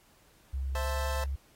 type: tone with pitch glide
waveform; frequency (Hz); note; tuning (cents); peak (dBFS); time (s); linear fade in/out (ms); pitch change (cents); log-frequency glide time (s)
sine; 67 to 68.49; C2 to C#2; +42 to -20; -30; 0.53-1.36; 10; +38; 0.83-0.93
type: chord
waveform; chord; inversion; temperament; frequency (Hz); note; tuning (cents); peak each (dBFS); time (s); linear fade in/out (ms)
25% pulse; A minor; first; equal; 523.3 / 659.3 / 880; C5 / E5 / A5; 0 / 0 / 0; -33 / -35 / -35; 0.75-1.24; 2
effects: pink hiss -63 dBFS RMS until 1.55 s + AAC 48 kbps